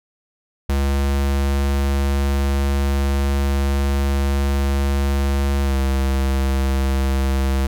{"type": "tone with pitch glide", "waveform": "square", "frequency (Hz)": [69.3, 67.25], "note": ["C#2", "C2"], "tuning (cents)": [0, 48], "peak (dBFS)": -17, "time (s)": [0.69, 7.67], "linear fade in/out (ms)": 5, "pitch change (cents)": -52, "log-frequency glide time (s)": [5.63, 5.76], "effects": []}